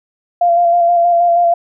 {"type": "tone with vibrato", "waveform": "sine", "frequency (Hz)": 691, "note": "F5", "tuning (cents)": -19, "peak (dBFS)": -8, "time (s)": [0.41, 1.54], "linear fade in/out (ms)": 5, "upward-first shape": "square", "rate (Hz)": 6.3, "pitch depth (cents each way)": 20, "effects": []}